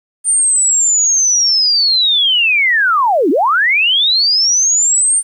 sine linear two-way sweep, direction down then up, 9010 to 254.4 to 9010 Hz, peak -9 dBFS, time 0.24-5.23 s, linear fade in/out 50 ms, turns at 3.3 s, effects 8-bit

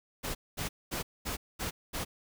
pink noise bursts, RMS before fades -35 dBFS, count 6, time 0.23-2.05 s, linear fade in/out 20 ms, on 120 ms, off 220 ms, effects none

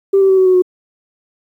sine tone with pitch steps, 392 / 386.4 / 380.8 / 375.4 / 370 / 364.7 Hz, G4 / G4 / F#4 / F#4 / F#4 / F#4, 0 / -25 / +50 / +25 / 0 / -25 cents, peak -6 dBFS, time 0.13-0.622 s, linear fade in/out 10 ms, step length 82 ms, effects tanh soft clip ceiling -3 dBFS + 8-bit

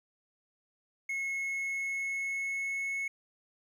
triangle tone with pitch glide, 2178 to 2194 Hz, C#7 to C#7, -31 to -18 cents, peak -30 dBFS, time 1.09-3.08 s, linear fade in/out 5 ms, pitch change +13 cents, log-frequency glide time 1.32-2.9 s, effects 11-bit

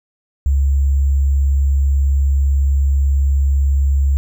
sine tone with sample-and-hold, 69.1 Hz, C#2, 5 cents flat, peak -11 dBFS, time 0.46-4.17 s, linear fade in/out 0 ms, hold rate 7350 Hz, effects none

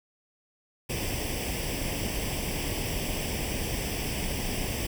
pink noise with comb filter, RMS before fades -31 dBFS, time 0.89-4.87 s, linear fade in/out 10 ms, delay 0.37 ms, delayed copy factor +0.75, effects none

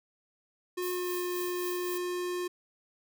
square tone with pitch glide, 360 to 357.1 Hz, F#4 to F4, -47 to +39 cents, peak -32 dBFS, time 0.77-2.48 s, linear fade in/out 10 ms, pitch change -14 cents, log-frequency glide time 0.92-1.23 s
violet noise with tremolo, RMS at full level -39 dBFS, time 0.82-1.98 s, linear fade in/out 5 ms, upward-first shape triangle, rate 3.8 Hz, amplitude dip 60%
effects none

